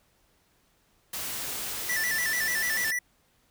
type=noise; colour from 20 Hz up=white; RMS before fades=-34 dBFS; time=1.13-2.91 s; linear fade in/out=5 ms
type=tone with vibrato; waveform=square; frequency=1864.7 Hz; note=A#6; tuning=in tune; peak=-27 dBFS; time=1.89-2.99 s; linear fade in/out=5 ms; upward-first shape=square; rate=6.8 Hz; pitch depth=87 cents each way
effects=pink hiss -67 dBFS RMS until 3.5 s